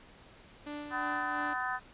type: tone with tremolo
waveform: sawtooth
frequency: 294.1 Hz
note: D4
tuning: 3 cents sharp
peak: -34 dBFS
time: 0.66-1.54 s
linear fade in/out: 10 ms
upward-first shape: sine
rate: 2.9 Hz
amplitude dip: 45%
type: harmonic tone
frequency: 252.6 Hz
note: B3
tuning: 39 cents sharp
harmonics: 3 / 4 / 5 / 6 / 7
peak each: -38 / -38 / -38 / -38 / -38 dBFS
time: 0.9-1.8 s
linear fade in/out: 50 ms
effects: pink hiss -56 dBFS RMS until 1.93 s + resampled to 8000 Hz